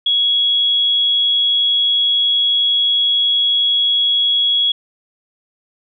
sine tone, 3337 Hz, G#7, 8 cents sharp, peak -12 dBFS, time 0.06-4.72 s, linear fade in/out 5 ms, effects none

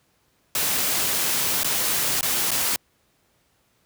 white noise with dropouts, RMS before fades -23 dBFS, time 0.55-2.76 s, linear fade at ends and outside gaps 1 ms, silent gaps 1.633-1.645 / 2.21-2.229 / 2.507-2.515 s, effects pink hiss -65 dBFS RMS until 3.85 s + high-pass 60 Hz 12 dB/octave

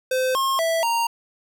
square tone with pitch steps, 515 / 1074 / 658 / 929 Hz, C5 / C6 / E5 / A#5, -28 / +45 / -3 / -6 cents, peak -20 dBFS, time 0.11-1.07 s, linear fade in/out 5 ms, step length 240 ms, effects none

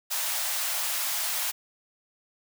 white high-pass noise, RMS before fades -29 dBFS, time 0.1-1.52 s, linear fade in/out 20 ms, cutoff 600 Hz, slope 48 dB/octave, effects none

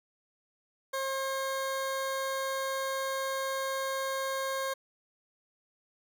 20% pulse tone, 536 Hz, C5, 42 cents sharp, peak -26 dBFS, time 0.93-4.74 s, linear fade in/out 10 ms, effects none

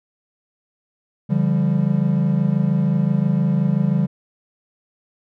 triangle tone cluster, 144.5 / 171.9 / 197.7 Hz, D3 / F3 / G3, -28 / -27 / +15 cents, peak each -18 dBFS, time 1.29-4.07 s, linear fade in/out 20 ms, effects none

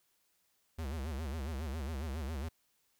square tone with vibrato, 73.5 Hz, D2, 2 cents sharp, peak -37 dBFS, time 0.78-2.49 s, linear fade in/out 10 ms, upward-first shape sine, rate 7.3 Hz, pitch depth 200 cents each way, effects white hiss -75 dBFS RMS until 2.99 s

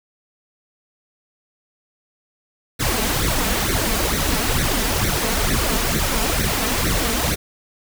pink noise with flanger, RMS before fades -20 dBFS, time 2.79-7.36 s, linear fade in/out 20 ms, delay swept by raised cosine 0.49 to 4.59 ms, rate 2.2 Hz, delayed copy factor +0.75, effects none

